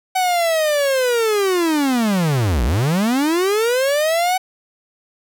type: linear two-way sweep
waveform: 45% pulse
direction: down then up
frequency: 756 to 53 to 756 Hz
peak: -15 dBFS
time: 0.15-4.38 s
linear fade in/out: 10 ms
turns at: 2.64 s
effects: none